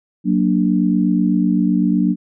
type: chord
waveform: sine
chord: Gb augmented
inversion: none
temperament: equal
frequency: 185 / 233.1 / 293.7 Hz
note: Gb3 / Bb3 / D4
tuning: 0 / 0 / 0 cents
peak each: -16 / -18 / -18 dBFS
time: 0.24-2.16 s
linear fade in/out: 50 ms
effects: none